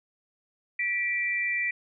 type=tone pair together; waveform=sine; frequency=1951 / 2349 Hz; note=B6 / D7; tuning=-22 / 0 cents; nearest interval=minor third; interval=322 cents; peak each=-28 dBFS; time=0.79-1.71 s; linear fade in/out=5 ms; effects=none